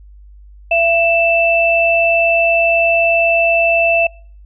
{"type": "tone pair together", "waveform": "sine", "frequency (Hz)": [672, 2649], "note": ["E5", "E7"], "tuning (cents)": [33, 8], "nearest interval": "2 octaves", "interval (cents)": 2375, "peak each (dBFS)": -13, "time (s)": [0.71, 4.07], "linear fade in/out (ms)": 5, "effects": ["noise-tail reverb RT60 0.5 s tail -26 dB re dry", "added 50 Hz sine -37 dBFS peak until 4.45 s"]}